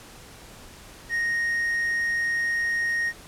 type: tone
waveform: triangle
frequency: 1864.7 Hz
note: A#6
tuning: in tune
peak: -21 dBFS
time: 1.09-3.13 s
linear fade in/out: 50 ms
effects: pink hiss -46 dBFS RMS until 3.27 s + low-pass 12000 Hz 12 dB/octave